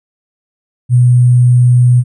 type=tone with sample-and-hold; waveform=sine; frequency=123.47 Hz; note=B2; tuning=in tune; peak=-4 dBFS; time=0.89-2.04 s; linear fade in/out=50 ms; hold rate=8820 Hz; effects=resampled to 22050 Hz